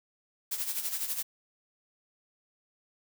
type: noise with tremolo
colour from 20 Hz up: blue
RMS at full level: -31 dBFS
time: 0.51-1.23 s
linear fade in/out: 10 ms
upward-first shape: sine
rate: 12 Hz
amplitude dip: 65%
effects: none